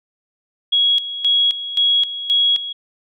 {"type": "tone with tremolo", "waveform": "sine", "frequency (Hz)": 3322, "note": "G#7", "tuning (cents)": 0, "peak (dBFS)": -12, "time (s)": [0.72, 2.73], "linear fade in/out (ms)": 10, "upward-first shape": "square", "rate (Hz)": 1.9, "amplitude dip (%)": 75, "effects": []}